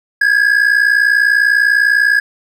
triangle ring-modulated tone, 1661.2 Hz, G#6, in tune, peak -4 dBFS, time 0.21-2.2 s, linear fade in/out 5 ms, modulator 30 Hz, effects none

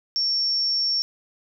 sine tone, 5470 Hz, F8, 37 cents flat, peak -20 dBFS, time 0.16-1.02 s, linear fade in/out 0 ms, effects none

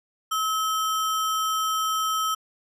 sine tone with sample-and-hold, 1291 Hz, E6, 37 cents flat, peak -22 dBFS, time 0.31-2.35 s, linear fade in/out 10 ms, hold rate 4410 Hz, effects resampled to 32000 Hz

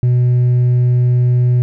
triangle tone with hard clipping, 123.47 Hz, B2, in tune, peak -8 dBFS, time 0.03-1.62 s, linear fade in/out 0 ms, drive 1 dB, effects none

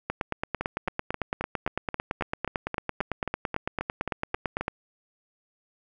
two click trains, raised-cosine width 0.5 ms, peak -14 / -12 dBFS, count 16 / 42, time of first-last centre 0.61-4.61 / 0.1-4.681 s, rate 3.75 / 8.95 Hz, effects none

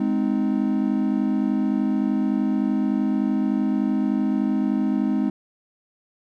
triangle chord, Ab major, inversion none, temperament equal with one note detuned, 207.7 / 257.7 / 311.1 Hz, Ab3 / C4 / Eb4, 0 / -26 / 0 cents, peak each -21 / -21 / -24 dBFS, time 0-5.3 s, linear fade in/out 5 ms, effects none

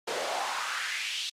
pink noise with high-pass filter sweep, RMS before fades -32 dBFS, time 0.07-1.3 s, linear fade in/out 10 ms, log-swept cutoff 430 to 3700 Hz, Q 2.8, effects low-pass 7000 Hz 12 dB/octave + Opus 48 kbps

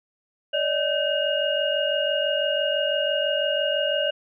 sine tone cluster, 574 / 620 / 1540 / 2853 Hz, D5 / D#5 / G6 / F7, -40 / -6 / -31 / +36 cents, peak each -25 / -26 / -31 / -26 dBFS, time 0.53-4.11 s, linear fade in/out 10 ms, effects none

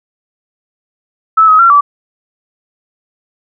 sine tone with pitch steps, 1307 / 1268 / 1364 / 1155 Hz, E6 / D#6 / F6 / D6, -15 / +32 / -41 / -29 cents, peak -3 dBFS, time 1.37-1.81 s, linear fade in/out 10 ms, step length 110 ms, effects none

